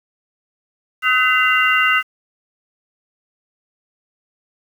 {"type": "tone cluster", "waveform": "sine", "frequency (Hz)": [1272, 1515, 2029, 2780], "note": ["D#6", "F#6", "B6", "F7"], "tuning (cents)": [38, 40, 46, -9], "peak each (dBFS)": -18, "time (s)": [1.02, 2.03], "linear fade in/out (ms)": 50, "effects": ["7-bit"]}